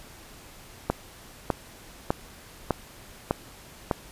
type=click train; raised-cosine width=1 ms; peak=-8 dBFS; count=6; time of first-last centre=0.9-3.912 s; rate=1.66 Hz; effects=pink hiss -48 dBFS RMS until 4.11 s + resampled to 32000 Hz